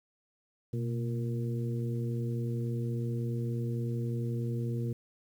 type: harmonic tone with a mistuned harmonic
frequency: 116.5 Hz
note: A#2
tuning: 1 cent flat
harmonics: 1 / 2 / 3 / 4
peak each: -31 / -38 / -41 / -43 dBFS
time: 0.73-4.93 s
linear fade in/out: 5 ms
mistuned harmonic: 1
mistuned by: +82 cents
effects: 10-bit